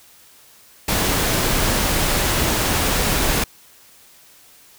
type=noise; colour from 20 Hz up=pink; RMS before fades=-19 dBFS; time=0.88-3.44 s; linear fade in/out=5 ms; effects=white hiss -49 dBFS RMS until 4.78 s